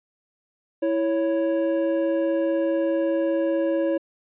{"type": "tone pair together", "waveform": "triangle", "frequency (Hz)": [329.6, 554.4], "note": ["E4", "C#5"], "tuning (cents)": [0, 0], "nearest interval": "major sixth", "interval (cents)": 900, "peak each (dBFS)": -21, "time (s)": [0.82, 3.98], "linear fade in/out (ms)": 10, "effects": ["resampled to 8000 Hz"]}